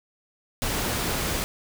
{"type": "noise", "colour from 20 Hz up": "pink", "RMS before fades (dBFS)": -27, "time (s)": [0.62, 1.44], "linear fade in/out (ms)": 0, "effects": []}